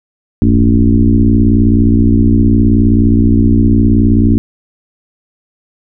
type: tone with frequency modulation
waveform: sine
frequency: 155.56 Hz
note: D#3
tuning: in tune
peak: -5 dBFS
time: 0.42-4.38 s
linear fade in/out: 0 ms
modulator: 59.2 Hz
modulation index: 2.5
effects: none